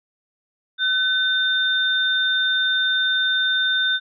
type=tone pair together; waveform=sine; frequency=1518 / 3610 Hz; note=F#6 / A7; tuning=+44 / +44 cents; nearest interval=octave + minor third; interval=1500 cents; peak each=-20 dBFS; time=0.78-4 s; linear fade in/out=50 ms; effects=none